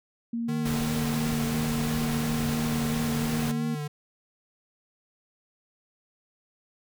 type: tone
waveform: sine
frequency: 232.8 Hz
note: A#3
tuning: 2 cents flat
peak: -27 dBFS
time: 0.33-3.75 s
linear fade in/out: 5 ms
type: tone with vibrato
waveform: square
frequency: 151 Hz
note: D3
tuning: 48 cents sharp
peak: -31 dBFS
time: 0.48-3.88 s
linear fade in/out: 10 ms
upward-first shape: sine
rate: 2.9 Hz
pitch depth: 38 cents each way
type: noise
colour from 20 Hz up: pink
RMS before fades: -34 dBFS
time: 0.65-3.52 s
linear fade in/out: 10 ms
effects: none